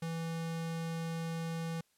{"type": "tone", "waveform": "square", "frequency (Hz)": 164.81, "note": "E3", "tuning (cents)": 0, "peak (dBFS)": -36, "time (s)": [0.02, 1.81], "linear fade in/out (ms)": 5, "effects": ["white hiss -73 dBFS RMS until 1.97 s", "low-pass 12000 Hz 12 dB/octave"]}